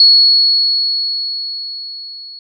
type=tone with level ramp; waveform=sine; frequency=4362 Hz; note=C#8; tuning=29 cents flat; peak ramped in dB=-3 to -30 dBFS; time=0-2.39 s; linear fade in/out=2 ms; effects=none